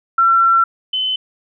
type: tone pair in turn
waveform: sine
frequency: 1354 / 3040 Hz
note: E6 / F#7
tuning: +46 / +46 cents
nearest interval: octave + major second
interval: 1400 cents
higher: second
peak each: -9 / -16 dBFS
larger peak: first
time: 0.18-0.64 / 0.93-1.16 s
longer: first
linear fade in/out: 5 ms
effects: none